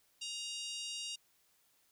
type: harmonic tone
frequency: 940 Hz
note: A#5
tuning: 14 cents sharp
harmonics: 3 / 4 / 5 / 6 / 7 / 8 / 9 / 10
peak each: -43 / -47 / -48 / -49 / -52 / -51 / -57 / -54 dBFS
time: 0.21-1.16 s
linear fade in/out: 10 ms
effects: white hiss -72 dBFS RMS until 1.91 s